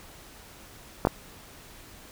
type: clicks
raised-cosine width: 1 ms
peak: -7 dBFS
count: 2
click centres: 1.051 / 1.071 s
effects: pink hiss -49 dBFS RMS until 2.11 s